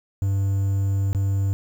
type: tone with dropouts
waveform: triangle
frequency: 98 Hz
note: G2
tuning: in tune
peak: -17 dBFS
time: 0.22-1.53 s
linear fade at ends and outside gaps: 0 ms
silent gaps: 1.13-1.148 s
effects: 8-bit